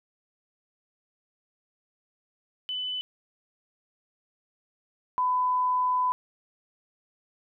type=tone pair in turn; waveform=sine; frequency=3004 / 1002.5 Hz; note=F#7 / B5; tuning=+26 / +26 cents; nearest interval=octave + perfect fifth; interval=1900 cents; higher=first; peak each=-29 / -22 dBFS; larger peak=second; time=2.69-3.01 / 5.18-6.12 s; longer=second; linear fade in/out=0 ms; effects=none